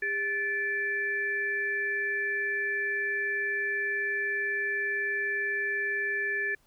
sine tone cluster, 403.5 / 1742 / 2337 Hz, G#4 / A6 / D7, -50 / -18 / -9 cents, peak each -37 / -28 / -37 dBFS, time 0.02-6.55 s, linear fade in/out 5 ms, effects pink hiss -67 dBFS RMS until 6.66 s

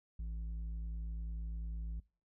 square tone with low-pass filter, 55.7 Hz, A1, 22 cents sharp, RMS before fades -41 dBFS, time 0.19-2 s, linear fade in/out 5 ms, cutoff 110 Hz, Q 6, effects noise-tail reverb RT60 0.4 s tail -24 dB re dry

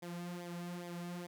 sawtooth tone with flanger, 174.61 Hz, F3, in tune, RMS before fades -44 dBFS, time 0.02-1.27 s, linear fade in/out 10 ms, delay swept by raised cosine 0.71 to 3.71 ms, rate 2.4 Hz, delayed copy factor -0.7, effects none

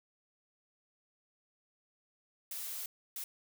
blue noise bursts at uneven times, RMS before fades -41 dBFS, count 2, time 2.51-2.86 / 3.16-3.24 s, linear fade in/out 2 ms, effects none

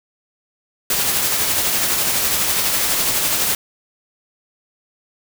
white noise with tremolo, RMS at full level -17 dBFS, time 0.9-3.55 s, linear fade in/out 2 ms, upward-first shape triangle, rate 12 Hz, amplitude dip 35%, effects none

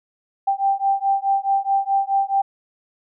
sine beating tone pair, 784 / 788.7 Hz, G5 / G5, 0 / +10 cents, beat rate 4.7 Hz, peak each -20 dBFS, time 0.47-2.42 s, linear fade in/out 10 ms, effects none

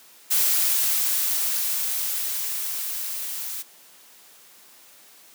blue noise with level ramp, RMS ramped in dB -20 to -32 dBFS, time 0.3-3.63 s, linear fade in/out 20 ms, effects white hiss -51 dBFS RMS until 5.34 s + high-pass 200 Hz 12 dB/octave

